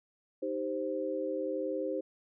sine chord, C minor, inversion first, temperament equal, 311.1 / 392 / 523.3 Hz, Eb4 / G4 / C5, 0 / 0 / 0 cents, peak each -37 / -37 / -34 dBFS, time 0.42-2.01 s, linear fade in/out 10 ms, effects none

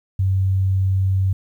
sine tone, 95.4 Hz, G2, 47 cents flat, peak -15 dBFS, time 0.19-1.33 s, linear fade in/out 5 ms, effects 9-bit

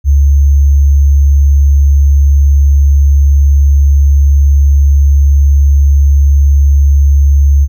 sine tone with sample-and-hold, 70.5 Hz, C#2, 30 cents sharp, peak -3 dBFS, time 0.04-7.68 s, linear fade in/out 50 ms, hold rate 6300 Hz, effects none

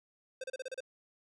square tone bursts, 520 Hz, C5, 11 cents flat, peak -38 dBFS, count 7, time 0.41-0.805 s, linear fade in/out 5 ms, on 29 ms, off 32 ms, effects resampled to 22050 Hz

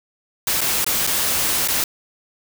white noise with dropouts, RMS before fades -20 dBFS, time 0.47-1.84 s, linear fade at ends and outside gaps 2 ms, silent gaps 0.608-0.614 / 0.845-0.864 / 1.067-1.073 / 1.676-1.684 s, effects none

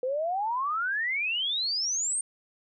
sine exponential sweep, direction up, 493.9 to 8870 Hz, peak -26 dBFS, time 0.03-2.21 s, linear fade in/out 2 ms, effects none

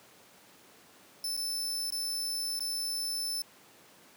sawtooth tone with dropouts, 5280 Hz, E8, 2 cents sharp, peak -29 dBFS, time 1.24-3.42 s, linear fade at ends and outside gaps 2 ms, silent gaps 1.367-1.374 / 1.904-1.922 / 2.593-2.605 s, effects pink hiss -57 dBFS RMS until 4.16 s + high-pass 200 Hz 12 dB/octave

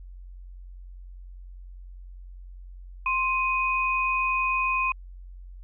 sine tone pair together, 1051.1 / 2500 Hz, C6 / D#7, +8 / +8 cents, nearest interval octave + minor third, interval 1500 cents, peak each -25 dBFS, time 3.06-4.92 s, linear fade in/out 2 ms, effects added 45 Hz sine -40 dBFS peak until 5.63 s

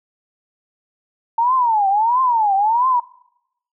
sine tone with vibrato, 900 Hz, A5, 39 cents sharp, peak -13 dBFS, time 1.38-3 s, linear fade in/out 5 ms, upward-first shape triangle, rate 1.5 Hz, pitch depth 280 cents each way, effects noise-tail reverb RT60 0.8 s tail -22 dB re dry

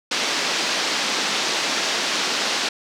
white band-pass noise, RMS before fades -23 dBFS, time 0.11-2.69 s, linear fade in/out 5 ms, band 200 to 5600 Hz, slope 24 dB/octave, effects none

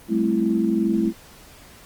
sine tone cluster, 194 / 217 / 261.1 / 333.3 Hz, G3 / A3 / C4 / E4, -18 / -24 / -3 / +19 cents, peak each -26 / -21 / -28 / -22 dBFS, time 0.08-1.13 s, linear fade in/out 50 ms, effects pink hiss -47 dBFS RMS until 1.85 s + Opus 24 kbps

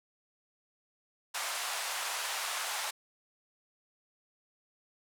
pink band-pass noise, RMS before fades -36 dBFS, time 1.34-2.91 s, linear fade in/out 10 ms, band 730 to 12000 Hz, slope 24 dB/octave, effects none

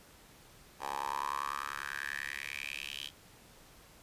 10% pulse tone with high-pass filter sweep, 70.1 Hz, C#2, 20 cents sharp, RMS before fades -39 dBFS, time 0.79-3.11 s, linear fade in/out 50 ms, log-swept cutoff 750 to 3200 Hz, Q 5.9, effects pink hiss -58 dBFS RMS until 4.02 s + resampled to 32000 Hz

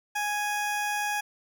20% pulse tone, 830.6 Hz, G#5, in tune, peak -22 dBFS, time 0.15-1.21 s, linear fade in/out 10 ms, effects none

